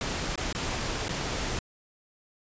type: noise with dropouts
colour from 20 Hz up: pink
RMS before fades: -31 dBFS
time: 0.01-1.59 s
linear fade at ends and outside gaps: 1 ms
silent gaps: 0.357-0.377 / 0.527-0.549 / 1.083-1.092 s
effects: resampled to 16000 Hz